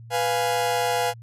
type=chord; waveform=40% pulse; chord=F diminished; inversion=second; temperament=equal; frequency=493.9 / 698.5 / 830.6 Hz; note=Cb5 / F5 / Ab5; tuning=0 / 0 / 0 cents; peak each=-25 dBFS; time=0.1-1.14 s; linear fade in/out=50 ms; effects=added 115 Hz sine -40 dBFS peak until 1.22 s + resampled to 32000 Hz